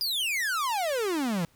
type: exponential sweep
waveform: 45% pulse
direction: down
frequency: 5010 to 160 Hz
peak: -26 dBFS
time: 0.01-1.45 s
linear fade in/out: 0 ms
effects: pink hiss -63 dBFS RMS until 1.55 s